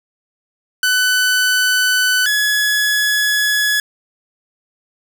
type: tone pair in turn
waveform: sawtooth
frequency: 1500 / 1693 Hz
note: F#6 / G#6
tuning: +23 / +33 cents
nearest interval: major second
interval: 210 cents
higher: second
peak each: -9 / -10 dBFS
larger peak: first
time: 0.83-2.26 / 2.26-3.8 s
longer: second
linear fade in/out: 2 ms
effects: none